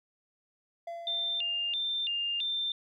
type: tone with exponential decay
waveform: triangle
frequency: 680 Hz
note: F5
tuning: 46 cents flat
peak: -33 dBFS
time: 0.87-2.16 s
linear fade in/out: 5 ms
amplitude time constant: 280 ms
type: tone with vibrato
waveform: sine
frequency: 3169 Hz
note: G7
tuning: 18 cents sharp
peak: -29 dBFS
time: 1.07-2.72 s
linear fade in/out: 2 ms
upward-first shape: square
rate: 1.5 Hz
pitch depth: 210 cents each way
effects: none